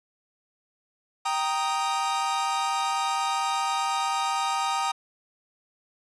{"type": "chord", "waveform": "45% pulse", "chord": "Eb major", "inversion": "first", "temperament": "equal", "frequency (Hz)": [784, 932.3, 1244.5], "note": ["G5", "Bb5", "Eb6"], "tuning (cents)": [0, 0, 0], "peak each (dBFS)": -29, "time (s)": [1.25, 4.92], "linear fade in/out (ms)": 10, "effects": ["resampled to 22050 Hz"]}